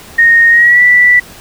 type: tone with pitch glide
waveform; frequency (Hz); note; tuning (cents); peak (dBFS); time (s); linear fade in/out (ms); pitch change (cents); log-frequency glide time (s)
sine; 1855 to 1965.3; A#6 to B6; -9 to -9; -3; 0.18-1.2; 10; +100; 0.5-0.82
effects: pink hiss -34 dBFS RMS until 1.4 s